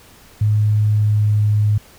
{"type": "tone with pitch glide", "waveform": "sine", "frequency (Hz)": [105.9, 105.17], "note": ["G#2", "G#2"], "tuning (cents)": [34, 22], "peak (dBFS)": -12, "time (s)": [0.41, 1.78], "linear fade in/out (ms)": 5, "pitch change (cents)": -12, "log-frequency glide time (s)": [0.89, 1.36], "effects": ["pink hiss -46 dBFS RMS until 1.98 s"]}